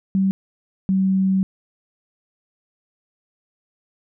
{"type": "tone pair in turn", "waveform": "sine", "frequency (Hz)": [192.4, 190.74], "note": ["G3", "G3"], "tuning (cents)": [-32, -47], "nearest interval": "unison", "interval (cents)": 15, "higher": "first", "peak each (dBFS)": -15, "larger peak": "neither", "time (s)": [[0.15, 0.31], [0.89, 1.43]], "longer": "second", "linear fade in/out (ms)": 0, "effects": []}